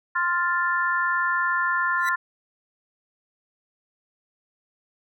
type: chord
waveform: sine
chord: F major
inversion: second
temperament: equal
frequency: 1046.5 / 1396.9 / 1760 Hz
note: C6 / F6 / A6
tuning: 0 / 0 / 0 cents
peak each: -25 dBFS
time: 0.15-2.16 s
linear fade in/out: 10 ms
type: tone with exponential growth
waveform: sawtooth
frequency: 1975.5 Hz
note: B6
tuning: in tune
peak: -23 dBFS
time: 1.97-2.09 s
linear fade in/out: 2 ms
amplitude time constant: 25 ms
effects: none

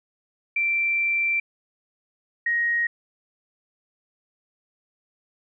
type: tone pair in turn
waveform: sine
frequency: 2349 / 1879.5 Hz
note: D7 / A#6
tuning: 0 / +14 cents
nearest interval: major third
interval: 386 cents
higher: first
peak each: -20 dBFS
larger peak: neither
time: 0.56-1.4 / 2.46-2.87 s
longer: first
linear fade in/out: 5 ms
effects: none

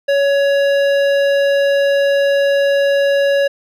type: tone with hard clipping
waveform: sine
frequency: 560 Hz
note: C#5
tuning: 18 cents sharp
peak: -13 dBFS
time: 0.08-3.48 s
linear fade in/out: 10 ms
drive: 13 dB
effects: none

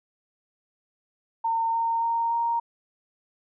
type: tone with pitch steps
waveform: sine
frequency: 911 / 917.9 / 924.8 / 931.8 Hz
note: A#5 / A#5 / A#5 / A#5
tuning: -40 / -27 / -14 / -1 cents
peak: -22 dBFS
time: 1.44-2.6 s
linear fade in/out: 10 ms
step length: 290 ms
effects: none

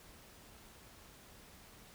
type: silence
effects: pink hiss -58 dBFS RMS until 1.94 s

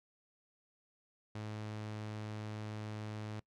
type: tone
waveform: sawtooth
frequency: 107 Hz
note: A2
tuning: 48 cents flat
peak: -37 dBFS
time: 1.35-3.4 s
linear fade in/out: 5 ms
effects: noise-tail reverb RT60 0.1 s tail -23 dB re dry + low-pass 6000 Hz 12 dB/octave

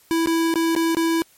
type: tone with dropouts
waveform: square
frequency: 329.6 Hz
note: E4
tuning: in tune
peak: -18 dBFS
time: 0.11-1.22 s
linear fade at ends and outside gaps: 0 ms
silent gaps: 0.26-0.272 / 0.54-0.557 / 0.751-0.763 / 0.948-0.969 s
effects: white hiss -55 dBFS RMS until 1.37 s + MP3 64 kbps

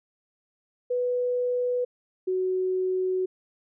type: tone pair in turn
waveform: sine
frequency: 493.9 / 371.7 Hz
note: B4 / F#4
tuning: 0 / +8 cents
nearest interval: perfect fourth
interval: 492 cents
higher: first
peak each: -23 dBFS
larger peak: neither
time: 0.9-1.85 / 2.27-3.26 s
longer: second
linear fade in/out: 10 ms
effects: none

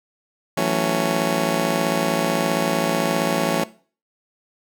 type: chord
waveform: 15% pulse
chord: F# minor seventh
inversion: third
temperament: just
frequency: 166.5 / 185 / 222 / 277.5 Hz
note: E3 / F#3 / A3 / C#4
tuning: +18 / 0 / +16 / +2 cents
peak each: -19 dBFS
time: 0.57-3.64 s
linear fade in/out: 5 ms
effects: noise-tail reverb RT60 0.4 s tail -18 dB re dry

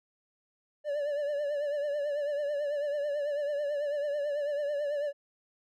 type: tone with vibrato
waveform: triangle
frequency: 581 Hz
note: D5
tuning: 19 cents flat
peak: -27 dBFS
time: 0.84-5.13 s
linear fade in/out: 50 ms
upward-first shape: triangle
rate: 9.1 Hz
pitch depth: 69 cents each way
effects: none

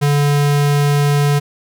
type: tone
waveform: square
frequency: 144.4 Hz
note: D3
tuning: 29 cents flat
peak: -12 dBFS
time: 0.01-1.4 s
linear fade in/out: 20 ms
effects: none

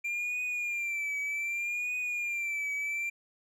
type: tone with vibrato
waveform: triangle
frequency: 2379 Hz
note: D7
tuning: 22 cents sharp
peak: -29 dBFS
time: 0.04-3.1 s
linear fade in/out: 10 ms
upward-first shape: triangle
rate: 0.65 Hz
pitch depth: 78 cents each way
effects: none

